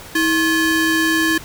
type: ring-modulated tone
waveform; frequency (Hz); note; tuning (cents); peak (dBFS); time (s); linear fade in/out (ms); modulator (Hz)
square; 698.5; F5; 0; -12; 0.15-1.38; 5; 1020
effects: pink hiss -37 dBFS RMS until 1.44 s